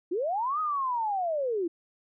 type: linear two-way sweep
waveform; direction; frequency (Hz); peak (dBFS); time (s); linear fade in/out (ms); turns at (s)
sine; up then down; 320.5 to 1269 to 320.5; -26; 0.11-1.68; 10; 0.6
effects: none